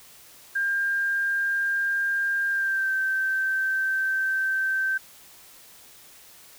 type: tone with pitch glide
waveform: sine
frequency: 1600 to 1553.6 Hz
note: G6 to G6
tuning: +35 to -16 cents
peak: -22 dBFS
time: 0.55-4.98 s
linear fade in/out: 10 ms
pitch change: -51 cents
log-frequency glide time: 2.49-2.93 s
effects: white hiss -50 dBFS RMS until 6.58 s